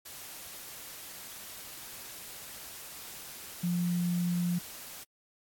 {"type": "tone in noise", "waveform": "sine", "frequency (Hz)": 175.3, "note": "F3", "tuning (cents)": 7, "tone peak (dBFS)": -27, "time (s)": [3.63, 4.59], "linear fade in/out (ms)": 10, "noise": "white", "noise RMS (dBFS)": -45, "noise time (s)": [0.05, 5.04], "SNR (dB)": 15, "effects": ["AAC 64 kbps"]}